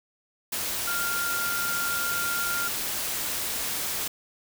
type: tone in noise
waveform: sine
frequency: 1396.9 Hz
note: F6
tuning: in tune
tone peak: -28 dBFS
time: 0.87-2.68 s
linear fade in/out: 5 ms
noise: white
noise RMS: -30 dBFS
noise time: 0.52-4.08 s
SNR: -1 dB
effects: none